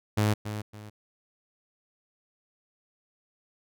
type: tone with echo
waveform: sawtooth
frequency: 105.9 Hz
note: G#2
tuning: 34 cents sharp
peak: -18 dBFS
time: 0.17-0.34 s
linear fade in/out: 10 ms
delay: 280 ms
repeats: 2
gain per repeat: -10 dB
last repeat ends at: 0.9 s
effects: none